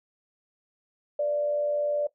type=tone with frequency modulation; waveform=sine; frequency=587.3 Hz; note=D5; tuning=in tune; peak=-23 dBFS; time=1.19-2.07 s; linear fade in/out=5 ms; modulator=95.5 Hz; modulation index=0.25; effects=noise-tail reverb RT60 0.1 s tail -17 dB re dry